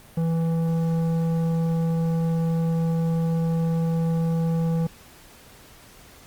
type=tone with tanh clipping; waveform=sine; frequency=164.8 Hz; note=E3; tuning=in tune; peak=-22 dBFS; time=0.17-4.87 s; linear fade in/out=5 ms; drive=11 dB; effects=pink hiss -49 dBFS RMS until 6.26 s + Opus 32 kbps